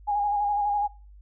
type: tone with vibrato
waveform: sine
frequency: 821 Hz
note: G#5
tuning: 20 cents flat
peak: -22 dBFS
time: 0.07-0.88 s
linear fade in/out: 20 ms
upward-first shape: square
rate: 12 Hz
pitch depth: 26 cents each way
effects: noise-tail reverb RT60 0.3 s tail -19 dB re dry + added 50 Hz sine -46 dBFS peak until 1.21 s